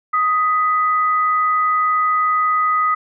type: tone pair together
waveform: sine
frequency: 1251 / 1985.8 Hz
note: D#6 / B6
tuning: +9 / +9 cents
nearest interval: minor sixth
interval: 800 cents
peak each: -14 / -25 dBFS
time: 0.13-2.95 s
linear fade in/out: 10 ms
effects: none